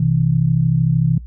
sine tone pair together, 127.87 / 161.1 Hz, C3 / E3, -39 / -39 cents, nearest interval major third, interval 400 cents, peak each -16 / -15 dBFS, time 0-1.18 s, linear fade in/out 5 ms, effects noise-tail reverb RT60 0.1 s tail -23 dB re dry + added 60 Hz sine -31 dBFS peak until 1.26 s

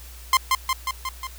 sawtooth tone with echo, 1046.5 Hz, C6, in tune, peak -10 dBFS, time 0.33-0.37 s, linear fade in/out 2 ms, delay 180 ms, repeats 5, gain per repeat -3 dB, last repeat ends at 1.27 s, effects added 60 Hz sine -40 dBFS peak until 1.38 s + white hiss -46 dBFS RMS until 1.38 s

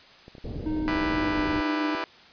clicks, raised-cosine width 2 ms, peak -31 dBFS, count 9, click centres 0.281 / 0.352 / 0.382 / 0.497 / 0.578 / 0.609 / 0.712 / 1.057 / 1.248 s
pink low-pass noise, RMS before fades -34 dBFS, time 0.44-1.61 s, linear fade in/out 5 ms, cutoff 520 Hz, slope 24 dB/octave
triangle tone with pitch glide, 309.9 to 303.7 Hz, D#4 to D#4, -7 to -42 cents, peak -24 dBFS, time 0.66-1.95 s, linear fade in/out 0 ms, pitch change -35 cents, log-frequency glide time 1.13-1.36 s
10% pulse chord, E minor seventh, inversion third, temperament just, 296.7 / 329.6 / 395.6 / 494.4 Hz, D4 / E4 / G4 / B4, +18 / 0 / +16 / +2 cents, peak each -29 / -24 / -27 / -26 dBFS, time 0.88-2.04 s, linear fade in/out 0 ms
effects white hiss -51 dBFS RMS until 2.32 s + resampled to 11025 Hz

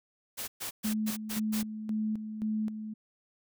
white noise bursts, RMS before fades -37 dBFS, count 6, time 0.37-1.63 s, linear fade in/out 20 ms, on 110 ms, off 120 ms
sine tone with tremolo, 215.9 Hz, A3, 33 cents flat, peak -28 dBFS, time 0.84-2.94 s, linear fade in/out 10 ms, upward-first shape square, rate 1.9 Hz, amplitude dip 60%
effects none

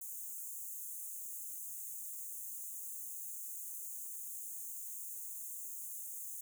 white high-pass noise, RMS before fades -45 dBFS, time 0.01-6.41 s, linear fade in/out 5 ms, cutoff 6400 Hz, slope 96 dB/octave, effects none

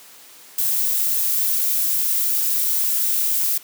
violet noise, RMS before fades -20 dBFS, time 0.58-3.58 s, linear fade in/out 5 ms, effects white hiss -45 dBFS RMS until 3.63 s + high-pass 200 Hz 12 dB/octave

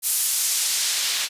white noise with band-pass filter sweep, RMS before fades -23 dBFS, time 0.02-1.29 s, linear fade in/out 50 ms, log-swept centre 11000 to 3400 Hz, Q 0.84, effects resampled to 32000 Hz

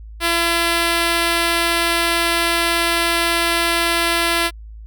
5% pulse tone, 338.2 Hz, E4, 44 cents sharp, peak -4 dBFS, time 0.2-4.51 s, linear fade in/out 50 ms, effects added 54 Hz sine -33 dBFS peak until 4.86 s

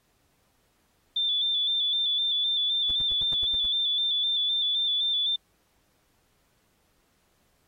sine tone with vibrato, 3516 Hz, A7, 2 cents flat, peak -23 dBFS, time 1.16-5.36 s, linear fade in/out 5 ms, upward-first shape square, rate 3.9 Hz, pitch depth 32 cents each way
brown noise bursts, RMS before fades -38 dBFS, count 8, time 2.89-3.662 s, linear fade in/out 5 ms, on 23 ms, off 84 ms
effects pink hiss -69 dBFS RMS until 7.67 s + AAC 48 kbps

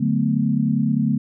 sine chord, B minor seventh, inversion first, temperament equal with one note detuned, 146.83 / 185 / 220 / 249.8 Hz, D3 / F#3 / A3 / B3, 0 / 0 / 0 / +20 cents, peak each -22 / -26 / -20 / -23 dBFS, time 0-1.18 s, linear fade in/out 10 ms, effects none

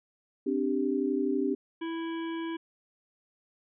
sine chord, C suspended second, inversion none, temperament equal, 261.6 / 293.7 / 392 Hz, C4 / D4 / G4, 0 / 0 / 0 cents, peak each -30 dBFS, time 0.46-1.55 s, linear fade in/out 10 ms
harmonic tone, 329.6 Hz, E4, in tune, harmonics 1 / 3 / 5 / 7 / 9 / 10, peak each -32 / -42 / -46 / -49 / -51 / -52 dBFS, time 1.81-2.57 s, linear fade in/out 10 ms
effects none

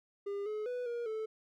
triangle tone with pitch steps, 402.4 / 426.3 / 494.1 / 474.4 / 437.6 Hz, G4 / G#4 / B4 / A#4 / A4, +45 / +45 / +1 / +30 / -9 cents, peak -33 dBFS, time 0.26-1.26 s, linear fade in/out 10 ms, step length 200 ms, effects none

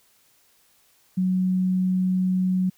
sine tone, 185 Hz, F#3, in tune, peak -19 dBFS, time 1.17-2.7 s, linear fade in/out 10 ms, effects white hiss -61 dBFS RMS until 2.77 s

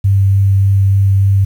sine tone with vibrato, 98 Hz, G2, in tune, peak -7 dBFS, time 0.04-1.45 s, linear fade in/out 10 ms, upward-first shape sine, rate 3.4 Hz, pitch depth 8 cents each way, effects 7-bit

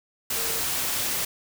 sine tone in noise, 456.3 Hz, A#4, 37 cents flat, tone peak -38 dBFS, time 0.36-0.6 s, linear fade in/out 5 ms, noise white, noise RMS -27 dBFS, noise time 0.3-1.25 s, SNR -14 dB, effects none

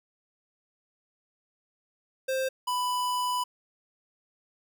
square tone pair in turn, 526 / 993 Hz, C5 / B5, +9 / +9 cents, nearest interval major seventh, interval 1100 cents, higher second, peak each -27 dBFS, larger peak neither, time 2.28-2.49 / 2.67-3.44 s, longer second, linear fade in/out 10 ms, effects none

